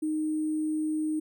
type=tone with sample-and-hold; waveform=sine; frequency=309.3 Hz; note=D#4; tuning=10 cents flat; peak=-26 dBFS; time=0.02-1.2 s; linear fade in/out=10 ms; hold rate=8820 Hz; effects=none